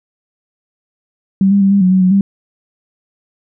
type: tone with pitch steps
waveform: sine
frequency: 193.1 / 200.1 / 195.2 / 199.7 / 183.8 / 187.6 / 184 / 197.3 Hz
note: G3 / G3 / G3 / G3 / F#3 / F#3 / F#3 / G3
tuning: -26 / +36 / -7 / +32 / -11 / +24 / -9 / +11 cents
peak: -7 dBFS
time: 1.41-2.21 s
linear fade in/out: 2 ms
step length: 100 ms
effects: none